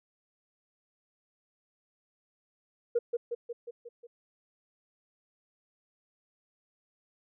sine tone with echo, 473.9 Hz, A#4, 28 cents sharp, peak -22 dBFS, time 2.95-2.99 s, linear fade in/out 10 ms, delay 180 ms, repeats 6, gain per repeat -4 dB, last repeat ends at 4.07 s, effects tanh soft clip ceiling -19 dBFS

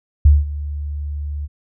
sine tone with ADSR envelope, 73.1 Hz, D2, 7 cents flat, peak -4 dBFS, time 0.25-1.48 s, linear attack 6 ms, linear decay 190 ms, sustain -18 dB, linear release 35 ms, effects none

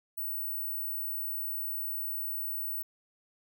sine tone, 15870 Hz, B9, 7 cents sharp, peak -32 dBFS, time 0.17-2.83 s, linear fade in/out 10 ms, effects none

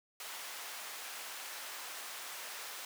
pink high-pass noise, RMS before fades -45 dBFS, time 0.2-2.85 s, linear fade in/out 2 ms, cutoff 940 Hz, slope 12 dB/octave, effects none

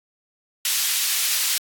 pink high-pass noise, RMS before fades -22 dBFS, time 0.65-1.58 s, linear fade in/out 2 ms, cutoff 3100 Hz, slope 12 dB/octave, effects AAC 64 kbps

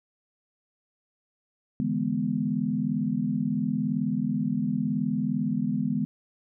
sine chord, E dominant seventh, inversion third, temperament equal, 146.83 / 164.81 / 207.7 / 246.9 Hz, D3 / E3 / G#3 / B3, 0 / 0 / 0 / 0 cents, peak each -33 / -32 / -28 / -28 dBFS, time 1.8-6.05 s, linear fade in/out 0 ms, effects none

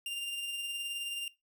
45% pulse tone with tremolo, 2794 Hz, F7, in tune, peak -34 dBFS, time 0.06-1.28 s, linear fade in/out 2 ms, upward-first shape sine, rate 19 Hz, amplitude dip 35%, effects noise-tail reverb RT60 0.2 s tail -18 dB re dry

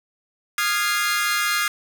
sawtooth chord, F minor seventh, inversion third, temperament equal with one note detuned, 1228.8 / 1396.9 / 1661.2 / 2093 Hz, Eb6 / F6 / Ab6 / C7, -22 / 0 / 0 / 0 cents, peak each -22 dBFS, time 0.58-1.68 s, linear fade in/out 2 ms, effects none

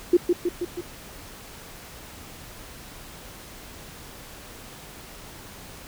sine tone with echo, 350.9 Hz, F4, 8 cents sharp, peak -12 dBFS, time 0.13-0.17 s, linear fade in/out 5 ms, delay 160 ms, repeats 4, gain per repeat -4 dB, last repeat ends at 0.81 s, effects pink hiss -43 dBFS RMS until 5.87 s

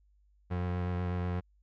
30% pulse tone with vibrato, 89.3 Hz, F2, 39 cents sharp, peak -28 dBFS, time 0.5-1.41 s, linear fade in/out 20 ms, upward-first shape triangle, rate 8.2 Hz, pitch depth 20 cents each way, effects added 50 Hz sine -63 dBFS peak until 1.62 s + low-pass 2000 Hz 12 dB/octave

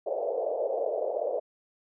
pink band-pass noise, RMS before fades -30 dBFS, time 0.06-1.4 s, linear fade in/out 10 ms, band 460 to 660 Hz, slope 48 dB/octave, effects none

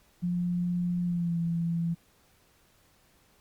sine tone with pitch glide, 176.2 to 168.24 Hz, F3 to E3, +16 to +36 cents, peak -26 dBFS, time 0.22-1.95 s, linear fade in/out 20 ms, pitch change -80 cents, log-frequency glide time 1.04-1.38 s, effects pink hiss -64 dBFS RMS until 3.4 s + Opus 48 kbps

